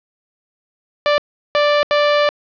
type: tone bursts at uneven times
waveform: sawtooth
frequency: 587.3 Hz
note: D5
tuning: in tune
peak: -8 dBFS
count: 3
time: 1.06-1.18 / 1.55-1.83 / 1.91-2.29 s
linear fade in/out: 0 ms
effects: resampled to 11025 Hz + 7-bit